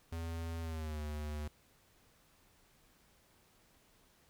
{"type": "tone with pitch glide", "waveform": "square", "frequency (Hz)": [82.8, 75.06], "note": ["E2", "D2"], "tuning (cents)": [8, 38], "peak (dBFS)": -39, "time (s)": [0.12, 1.48], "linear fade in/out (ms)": 5, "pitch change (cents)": -170, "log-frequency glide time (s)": [0.61, 1.02], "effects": ["pink hiss -68 dBFS RMS until 4.29 s"]}